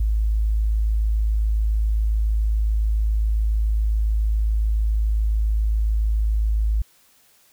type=tone; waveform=sine; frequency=53.6 Hz; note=A1; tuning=45 cents flat; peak=-17 dBFS; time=0-6.82 s; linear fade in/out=5 ms; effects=white hiss -57 dBFS RMS until 7.52 s